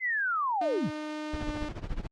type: linear sweep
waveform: sine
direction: down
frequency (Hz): 2093 to 77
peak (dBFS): -26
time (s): 0-0.91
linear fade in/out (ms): 50
type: tone with pitch glide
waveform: sawtooth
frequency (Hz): 304.6 to 300.1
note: D#4 to D4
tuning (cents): -37 to +38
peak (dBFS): -30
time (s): 0.61-1.69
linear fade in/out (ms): 5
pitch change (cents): -25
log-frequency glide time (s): 1.36-1.44
type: noise with tremolo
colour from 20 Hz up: brown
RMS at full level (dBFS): -32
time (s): 1.33-2.07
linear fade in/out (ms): 5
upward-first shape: sine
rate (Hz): 14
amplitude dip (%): 85
effects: low-pass 5000 Hz 12 dB/octave + Opus 32 kbps